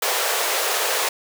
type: high-pass noise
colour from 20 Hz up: pink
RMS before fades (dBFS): -22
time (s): 0.02-1.09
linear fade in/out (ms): 5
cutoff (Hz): 420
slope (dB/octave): 48
effects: none